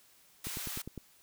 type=high-pass noise; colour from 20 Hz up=white; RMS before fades=-40 dBFS; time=0.44-0.82 s; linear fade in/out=5 ms; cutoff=750 Hz; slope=12 dB/octave
type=click train; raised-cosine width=3 ms; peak=-28 dBFS; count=6; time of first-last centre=0.47-0.977 s; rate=9.86 Hz
effects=white hiss -63 dBFS RMS until 1.22 s